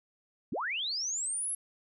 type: linear sweep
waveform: sine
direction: up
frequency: 131.1 to 11175 Hz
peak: -31 dBFS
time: 0.52-1.55 s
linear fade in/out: 5 ms
effects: none